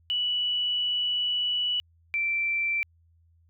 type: tone pair in turn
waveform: sine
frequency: 2952 / 2343 Hz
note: F#7 / D7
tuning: -5 / -5 cents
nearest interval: major third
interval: 400 cents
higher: first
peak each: -24 dBFS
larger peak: neither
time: 0.1-1.8 / 2.14-2.83 s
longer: first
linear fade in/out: 0 ms
effects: added 83 Hz sine -59 dBFS peak until 3.49 s